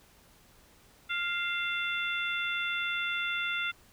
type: harmonic tone with a mistuned harmonic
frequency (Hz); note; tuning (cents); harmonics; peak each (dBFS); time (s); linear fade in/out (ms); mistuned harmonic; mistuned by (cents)
698.5; F5; 0; 2 / 3 / 4 / 5; -33 / -35 / -36 / -37; 1.09-3.72; 20; 4; -47
effects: pink hiss -60 dBFS RMS until 3.92 s